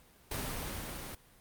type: noise with level ramp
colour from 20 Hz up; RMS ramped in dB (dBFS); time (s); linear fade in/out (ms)
pink; -36 to -43; 0.31-1.15; 5
effects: pink hiss -61 dBFS RMS until 1.4 s + Opus 32 kbps